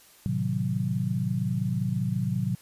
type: chord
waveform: sine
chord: A diminished seventh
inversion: none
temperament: equal with one note detuned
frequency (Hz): 110 / 129.83 / 155.56 / 185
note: A2 / C3 / Eb3 / Gb3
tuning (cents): 0 / -13 / 0 / 0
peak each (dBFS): -31 / -29 / -33 / -29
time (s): 0.26-2.55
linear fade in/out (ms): 0
effects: white hiss -55 dBFS RMS until 2.61 s + resampled to 32000 Hz